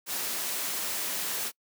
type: noise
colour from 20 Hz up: white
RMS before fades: -32 dBFS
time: 0.06-1.52 s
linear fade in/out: 50 ms
effects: noise-tail reverb RT60 0.1 s tail -26 dB re dry + high-pass 200 Hz 12 dB/octave